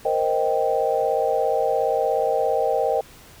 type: chord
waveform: sine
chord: C minor seventh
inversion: third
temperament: equal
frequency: 466.2 / 523.3 / 622.3 / 784 Hz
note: Bb4 / C5 / Eb5 / G5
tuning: 0 / 0 / 0 / 0 cents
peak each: -24 dBFS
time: 0.05-3.01 s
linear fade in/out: 5 ms
effects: pink hiss -47 dBFS RMS until 3.4 s